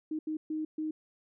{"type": "tone bursts at uneven times", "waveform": "sine", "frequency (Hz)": 311.1, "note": "D#4", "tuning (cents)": 0, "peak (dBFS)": -31, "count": 4, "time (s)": [[0.11, 0.19], [0.27, 0.37], [0.5, 0.65], [0.78, 0.91]], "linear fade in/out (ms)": 5, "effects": []}